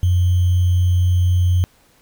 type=tone with sample-and-hold; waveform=sine; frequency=89.6 Hz; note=F2; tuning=45 cents sharp; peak=-12 dBFS; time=0.03-1.64 s; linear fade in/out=0 ms; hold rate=3150 Hz; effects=pink hiss -55 dBFS RMS until 2.01 s